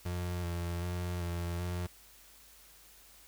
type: tone with vibrato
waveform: 35% pulse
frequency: 87.31 Hz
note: F2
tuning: in tune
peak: -32 dBFS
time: 0.05-1.87 s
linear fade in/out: 10 ms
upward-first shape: square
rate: 1.3 Hz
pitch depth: 24 cents each way
effects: added 50 Hz sine -65 dBFS peak until 3.27 s + white hiss -58 dBFS RMS until 3.27 s